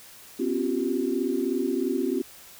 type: tone cluster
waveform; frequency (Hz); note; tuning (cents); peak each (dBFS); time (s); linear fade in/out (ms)
sine; 252.2 / 275.2 / 347.6 / 383.9; B3 / C#4 / F4 / G4; +36 / -12 / -8 / -36; -29; 0.39-2.22; 10
effects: white hiss -48 dBFS RMS until 2.59 s